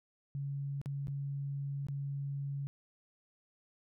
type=tone with dropouts; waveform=sine; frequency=140 Hz; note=C#3; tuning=18 cents sharp; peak=-35 dBFS; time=0.35-2.67 s; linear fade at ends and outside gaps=0 ms; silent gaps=0.815-0.859 / 1.071-1.082 / 1.868-1.885 s; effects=none